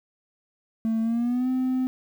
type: tone with pitch glide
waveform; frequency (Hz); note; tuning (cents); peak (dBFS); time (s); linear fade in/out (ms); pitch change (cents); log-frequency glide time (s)
triangle; 223.7 to 257; A3 to C4; +29 to -31; -19; 0.85-1.87; 0; +240; 1.01-1.49
effects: tanh soft clip ceiling -16 dBFS + 9-bit